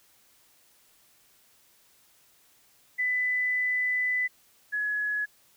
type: tone pair in turn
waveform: sine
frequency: 1998 / 1689.3 Hz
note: B6 / G#6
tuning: +20 / +29 cents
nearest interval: minor third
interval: 291 cents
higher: first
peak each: -24 / -26 dBFS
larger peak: first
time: 2.98-4.28 / 4.72-5.26 s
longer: first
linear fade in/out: 20 ms
effects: white hiss -62 dBFS RMS until 5.56 s